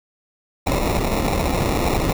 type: noise with sample-and-hold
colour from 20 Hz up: pink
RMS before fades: -20 dBFS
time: 0.66-2.13 s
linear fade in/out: 10 ms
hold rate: 1575 Hz
effects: none